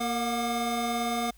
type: tone cluster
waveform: square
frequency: 234.1 / 461 / 720 / 1200 Hz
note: A#3 / A#4 / F#5 / D6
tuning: +8 / -19 / -47 / +37 cents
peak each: -32 / -38 / -31 / -37 dBFS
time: 0-1.31 s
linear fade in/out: 10 ms
effects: added 50 Hz sine -53 dBFS peak until 1.37 s + white hiss -62 dBFS RMS until 1.37 s